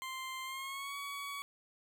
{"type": "tone with pitch glide", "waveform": "20% pulse", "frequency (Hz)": [1046.5, 1128.1], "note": ["C6", "C#6"], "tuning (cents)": [0, 30], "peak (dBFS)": -35, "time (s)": [0.02, 1.42], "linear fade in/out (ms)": 0, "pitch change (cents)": 130, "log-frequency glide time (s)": [0.43, 0.96], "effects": []}